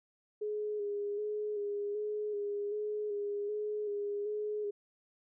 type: tone with vibrato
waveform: sine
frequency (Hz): 415.2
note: G#4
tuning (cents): 0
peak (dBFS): -33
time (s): 0.41-4.71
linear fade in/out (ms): 10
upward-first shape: square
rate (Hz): 1.3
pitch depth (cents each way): 26
effects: none